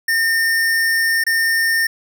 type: tone with dropouts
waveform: square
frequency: 1817 Hz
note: A#6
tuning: 45 cents flat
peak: -15 dBFS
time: 0.08-1.87 s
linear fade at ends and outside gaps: 5 ms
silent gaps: 1.239-1.265 s
effects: none